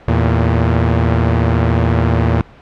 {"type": "tone pair together", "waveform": "sawtooth", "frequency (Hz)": [80.96, 114.5], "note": ["E2", "A#2"], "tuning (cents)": [-31, -31], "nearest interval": "tritone", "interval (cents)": 600, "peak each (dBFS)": -10, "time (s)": [0.08, 2.41], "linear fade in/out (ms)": 0, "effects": ["pink hiss -41 dBFS RMS until 2.61 s", "low-pass 2000 Hz 12 dB/octave"]}